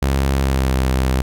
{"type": "tone with pitch glide", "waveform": "sawtooth", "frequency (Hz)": [67.8, 65], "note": ["C#2", "C2"], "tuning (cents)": [-38, -11], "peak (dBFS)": -11, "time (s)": [0.02, 1.22], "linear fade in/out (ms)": 5, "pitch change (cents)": -73, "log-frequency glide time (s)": [0.37, 0.79], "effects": []}